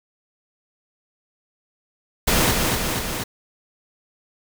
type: noise with echo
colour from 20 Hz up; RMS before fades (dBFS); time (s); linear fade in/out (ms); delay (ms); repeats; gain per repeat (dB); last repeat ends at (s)
pink; -18; 2.27-2.52; 10; 240; 3; -3; 3.24
effects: none